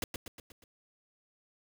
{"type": "noise with echo", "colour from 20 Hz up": "pink", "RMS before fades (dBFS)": -34, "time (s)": [0.02, 0.04], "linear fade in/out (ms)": 2, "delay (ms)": 120, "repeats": 5, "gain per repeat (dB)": -5, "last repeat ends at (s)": 0.64, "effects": []}